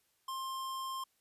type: tone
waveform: square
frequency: 1058 Hz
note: C6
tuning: 19 cents sharp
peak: -38 dBFS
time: 0.28-1.04 s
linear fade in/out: 5 ms
effects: white hiss -75 dBFS RMS until 1.2 s + resampled to 32000 Hz